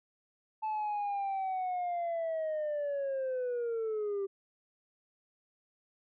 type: linear sweep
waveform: sine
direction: down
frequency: 874 to 388.8 Hz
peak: -29 dBFS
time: 0.62-4.27 s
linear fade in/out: 20 ms
effects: tanh soft clip ceiling -30 dBFS